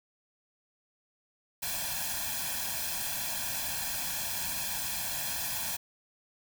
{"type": "noise with comb filter", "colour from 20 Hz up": "white", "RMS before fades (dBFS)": -34, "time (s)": [1.62, 5.77], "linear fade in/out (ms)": 10, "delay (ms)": 1.2, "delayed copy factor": 0.9, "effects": []}